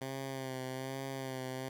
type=tone with vibrato; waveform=10% pulse; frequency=132.2 Hz; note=C3; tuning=18 cents sharp; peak=-30 dBFS; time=0.01-1.69 s; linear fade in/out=5 ms; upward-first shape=sine; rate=1.2 Hz; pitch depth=37 cents each way; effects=none